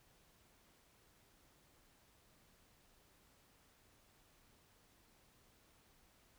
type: silence
effects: pink hiss -70 dBFS RMS until 6.38 s